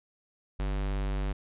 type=tone; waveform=square; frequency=49 Hz; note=G1; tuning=in tune; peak=-29 dBFS; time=0.59-1.33 s; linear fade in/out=10 ms; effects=resampled to 8000 Hz